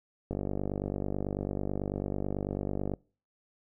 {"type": "click train", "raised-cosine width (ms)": 2, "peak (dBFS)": -19, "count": 130, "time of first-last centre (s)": [0.31, 2.937], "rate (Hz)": 49.1, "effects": ["noise-tail reverb RT60 0.4 s tail -25 dB re dry"]}